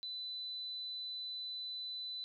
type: tone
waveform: sine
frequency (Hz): 4000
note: B7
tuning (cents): +21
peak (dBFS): -40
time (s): 0.03-2.24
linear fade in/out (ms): 0
effects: none